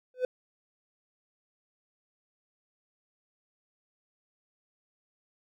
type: tone with exponential growth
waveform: triangle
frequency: 505 Hz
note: B4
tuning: 39 cents sharp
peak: -19 dBFS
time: 0.14-0.25 s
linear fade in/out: 2 ms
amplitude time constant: 23 ms
effects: none